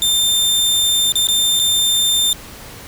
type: tone with dropouts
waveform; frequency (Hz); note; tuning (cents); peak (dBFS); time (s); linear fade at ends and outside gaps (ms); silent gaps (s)
sawtooth; 3590; A7; +34; -10; 0.02-2.33; 1; 1.121-1.155 / 1.271-1.286 / 1.593-1.597
effects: pink hiss -36 dBFS RMS until 2.87 s